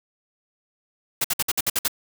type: noise bursts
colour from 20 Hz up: white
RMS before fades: -22 dBFS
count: 8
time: 1.21-1.881 s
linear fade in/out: 5 ms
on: 34 ms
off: 57 ms
effects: none